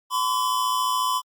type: tone pair together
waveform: square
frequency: 1018 / 1132.2 Hz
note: C6 / C#6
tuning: -48 / +36 cents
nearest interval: major second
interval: 184 cents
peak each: -23 / -28 dBFS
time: 0.1-1.22 s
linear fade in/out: 50 ms
effects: Opus 48 kbps